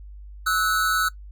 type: tone pair together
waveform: square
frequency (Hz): 1300.8 / 1480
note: E6 / F#6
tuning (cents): -23 / 0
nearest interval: major second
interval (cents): 223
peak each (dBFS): -23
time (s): 0.46-1.09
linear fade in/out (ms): 10
effects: noise-tail reverb RT60 0.1 s tail -19 dB re dry + added 50 Hz sine -38 dBFS peak until 1.31 s